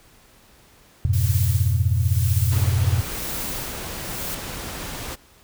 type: chord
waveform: sine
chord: F diminished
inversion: none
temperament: equal with one note detuned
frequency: 87.97 / 103.83 / 123.47 Hz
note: F2 / Ab2 / Cb3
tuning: +13 / 0 / 0 cents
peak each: -20 / -22 / -22 dBFS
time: 1.05-3.01 s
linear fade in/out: 0 ms
type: noise with tremolo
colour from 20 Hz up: blue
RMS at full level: -30 dBFS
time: 1.13-4.35 s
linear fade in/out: 5 ms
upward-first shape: sine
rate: 1 Hz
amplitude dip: 80%
type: noise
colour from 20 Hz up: pink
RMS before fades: -32 dBFS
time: 2.51-5.16 s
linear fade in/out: 20 ms
effects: pink hiss -53 dBFS RMS until 5.43 s